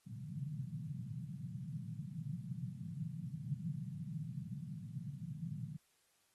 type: band-pass noise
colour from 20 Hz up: pink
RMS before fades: -44 dBFS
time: 0.06-5.77 s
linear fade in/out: 10 ms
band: 120 to 180 Hz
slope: 48 dB/octave
effects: white hiss -75 dBFS RMS until 6.34 s + AAC 32 kbps